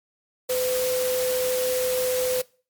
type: tone in noise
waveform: sine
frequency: 506 Hz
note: B4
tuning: 42 cents sharp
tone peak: -22 dBFS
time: 0.49-2.42 s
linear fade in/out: 10 ms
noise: white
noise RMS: -30 dBFS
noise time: 0.49-2.42 s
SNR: +5 dB
effects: noise-tail reverb RT60 0.4 s tail -23 dB re dry + MP3 96 kbps